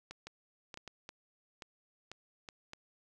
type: clicks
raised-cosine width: 0.2 ms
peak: -28 dBFS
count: 10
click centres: 0.11 / 0.27 / 0.742 / 0.774 / 0.877 / 1.091 / 1.622 / 2.116 / 2.488 / 2.734 s
effects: none